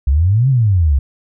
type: exponential two-way sweep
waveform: sine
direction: up then down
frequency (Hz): 63 to 138.59 to 64.8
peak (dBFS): -9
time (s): 0.07-0.99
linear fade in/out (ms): 5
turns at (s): 0.49
effects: none